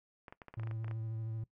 clicks, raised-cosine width 0.5 ms, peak -33 dBFS, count 12, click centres 0.282 / 0.325 / 0.418 / 0.483 / 0.54 / 0.597 / 0.634 / 0.673 / 0.712 / 0.845 / 0.881 / 0.912 s
triangle tone with vibrato, 111.7 Hz, A2, 27 cents sharp, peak -35 dBFS, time 0.57-1.44 s, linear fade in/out 5 ms, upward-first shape sine, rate 13 Hz, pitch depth 25 cents each way
effects noise-tail reverb RT60 0.1 s tail -19 dB re dry

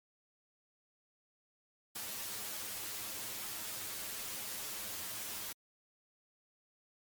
white noise with comb filter, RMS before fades -42 dBFS, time 1.95-5.53 s, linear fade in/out 10 ms, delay 9.5 ms, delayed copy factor +0.95, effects MP3 96 kbps

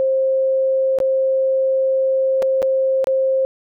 sine tone with dropouts, 530 Hz, C5, 22 cents sharp, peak -14 dBFS, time 0-3.45 s, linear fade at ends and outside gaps 0 ms, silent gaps 0.987-1.002 / 2.422-2.426 / 2.62-2.627 / 3.043-3.071 s, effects none

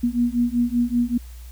sine beating tone pair, 237.8 / 243 Hz, A#3 / B3, +35 / -28 cents, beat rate 5.2 Hz, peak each -21 / -21 dBFS, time 0.03-1.18 s, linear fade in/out 10 ms, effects added 60 Hz sine -36 dBFS peak until 1.51 s + white hiss -51 dBFS RMS until 1.51 s

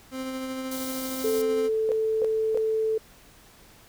30% pulse tone with tremolo, 261.6 Hz, C4, in tune, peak -27 dBFS, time 0.11-1.7 s, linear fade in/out 50 ms, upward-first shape sine, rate 13 Hz, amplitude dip 25%
white band-stop noise, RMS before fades -37 dBFS, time 0.71-1.42 s, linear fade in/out 5 ms, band 790 to 3400 Hz, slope 48 dB/octave
sine tone, 440 Hz, A4, in tune, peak -22 dBFS, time 1.24-2.98 s, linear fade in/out 5 ms
sine tone bursts, 493.9 Hz, B4, in tune, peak -25 dBFS, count 3, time 1.89-2.574 s, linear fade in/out 0 ms, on 28 ms, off 300 ms
effects pink hiss -53 dBFS RMS until 3.88 s

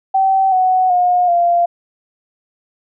sine tone with pitch steps, 770 / 743.3 / 717.6 / 692.8 Hz, G5 / F#5 / F5 / F5, -31 / +8 / +47 / -14 cents, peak -10 dBFS, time 0.14-1.66 s, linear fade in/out 10 ms, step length 380 ms, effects none

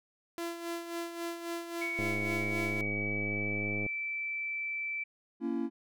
sawtooth tone with tremolo, 339.1 Hz, E4, 49 cents sharp, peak -30 dBFS, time 0.38-2.81 s, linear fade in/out 0 ms, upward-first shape sine, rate 3.7 Hz, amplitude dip 60%
sine tone with pitch glide, 2237 to 2325 Hz, C#7 to D7, +15 to -18 cents, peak -33 dBFS, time 1.81-5.04 s, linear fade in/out 10 ms, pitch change +67 cents, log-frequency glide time 2.2-3.89 s
click train, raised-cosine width 2 ms, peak -25 dBFS, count 194, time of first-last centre 1.99-3.864 s, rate 103 Hz
triangle chord, A# diminished, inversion none, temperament just, 233.1 / 279.7 / 335.6 Hz, A#3 / C#4 / E4, 0 / +16 / +31 cents, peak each -33 dBFS, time 5.4-5.7 s, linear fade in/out 50 ms
effects none

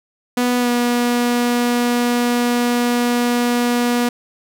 sawtooth tone with pitch glide, 245.8 to 241.6 Hz, B3 to B3, -8 to -38 cents, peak -11 dBFS, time 0.37-4.09 s, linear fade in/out 5 ms, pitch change -30 cents, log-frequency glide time 0.59-0.69 s, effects none

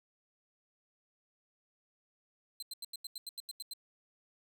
sawtooth tone bursts, 4100 Hz, C8, 36 cents flat, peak -37 dBFS, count 11, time 2.6-3.735 s, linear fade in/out 2 ms, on 25 ms, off 86 ms, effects none

